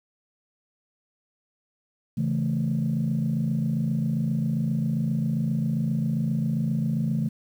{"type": "chord", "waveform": "sine", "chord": "A major", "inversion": "first", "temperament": "just", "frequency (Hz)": [137.5, 165, 220], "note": ["C#3", "E3", "A3"], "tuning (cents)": [-14, 2, 0], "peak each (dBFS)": -26, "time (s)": [2.17, 7.29], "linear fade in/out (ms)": 10, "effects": ["tanh soft clip ceiling -16 dBFS", "9-bit"]}